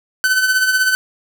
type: tone with tremolo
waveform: 45% pulse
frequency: 1517 Hz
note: F#6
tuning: 43 cents sharp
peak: -10 dBFS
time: 0.24-0.95 s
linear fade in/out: 0 ms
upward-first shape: triangle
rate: 16 Hz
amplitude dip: 60%
effects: none